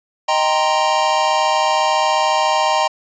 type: chord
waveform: square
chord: C minor seventh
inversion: first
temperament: equal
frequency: 622.3 / 784 / 932.3 / 1046.5 Hz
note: Eb5 / G5 / Bb5 / C6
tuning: 0 / 0 / 0 / 0 cents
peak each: -21 / -20 / -19 / -22 dBFS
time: 0.28-2.88 s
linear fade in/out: 10 ms
effects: resampled to 16000 Hz